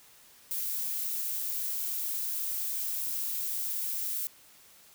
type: noise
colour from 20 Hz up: violet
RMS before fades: -33 dBFS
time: 0.51-4.27 s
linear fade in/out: 0 ms
effects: white hiss -57 dBFS RMS until 4.94 s